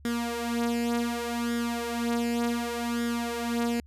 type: tone with flanger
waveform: sawtooth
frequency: 236 Hz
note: A#3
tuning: 22 cents sharp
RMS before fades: -29 dBFS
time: 0.05-3.8 s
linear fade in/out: 0 ms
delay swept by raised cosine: 0.57 to 4.67 ms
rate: 0.67 Hz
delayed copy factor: +0.7
effects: added 72 Hz sine -49 dBFS peak until 3.86 s + resampled to 32000 Hz